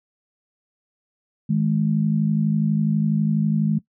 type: tone pair together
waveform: sine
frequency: 158.77 / 210.9 Hz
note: D#3 / G#3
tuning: +35 / +27 cents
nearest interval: perfect fourth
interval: 492 cents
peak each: -20 dBFS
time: 1.49-3.79 s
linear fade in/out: 10 ms
effects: noise-tail reverb RT60 0.1 s tail -19 dB re dry